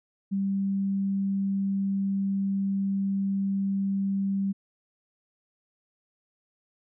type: tone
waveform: sine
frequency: 196 Hz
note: G3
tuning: in tune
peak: -24 dBFS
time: 0.31-4.53 s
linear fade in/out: 20 ms
effects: none